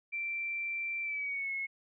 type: tone with pitch glide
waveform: sine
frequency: 2349 to 2179 Hz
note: D7 to C#7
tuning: 0 to -30 cents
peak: -33 dBFS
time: 0.12-1.67 s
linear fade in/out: 20 ms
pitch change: -130 cents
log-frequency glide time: 1.02-1.52 s
effects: none